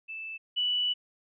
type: tone pair in turn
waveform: sine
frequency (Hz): 2637 / 2960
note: E7 / F#7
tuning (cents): 0 / 0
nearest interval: major second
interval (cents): 200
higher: second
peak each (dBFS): -36 / -25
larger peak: second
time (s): 0.08-0.38 / 0.56-0.94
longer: second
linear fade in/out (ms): 20
effects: none